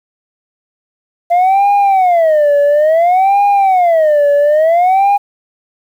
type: tone with vibrato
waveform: sine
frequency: 682 Hz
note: F5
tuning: 41 cents flat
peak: -4 dBFS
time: 1.3-5.18 s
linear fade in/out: 20 ms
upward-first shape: sine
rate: 0.58 Hz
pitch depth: 300 cents each way
effects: tanh soft clip ceiling -6 dBFS + 7-bit

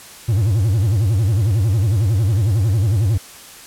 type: tone with vibrato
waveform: triangle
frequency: 103.83 Hz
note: G#2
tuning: in tune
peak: -11 dBFS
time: 0.28-3.18 s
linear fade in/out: 10 ms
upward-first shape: sine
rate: 11 Hz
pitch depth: 240 cents each way
effects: white hiss -39 dBFS RMS until 3.66 s + low-pass 12000 Hz 12 dB/octave

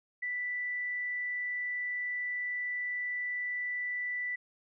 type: tone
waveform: sine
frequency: 1975.5 Hz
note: B6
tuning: in tune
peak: -32 dBFS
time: 0.22-4.36 s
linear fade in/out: 10 ms
effects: none

